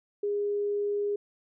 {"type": "tone", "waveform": "sine", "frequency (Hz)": 409.6, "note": "G#4", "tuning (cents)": -24, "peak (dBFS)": -26, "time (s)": [0.23, 1.16], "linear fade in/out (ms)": 5, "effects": []}